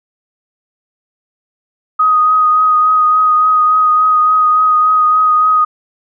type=tone with vibrato; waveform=sine; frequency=1250 Hz; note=D#6; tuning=8 cents sharp; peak=-7 dBFS; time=1.99-5.65 s; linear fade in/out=10 ms; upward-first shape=triangle; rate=3.5 Hz; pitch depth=20 cents each way; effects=none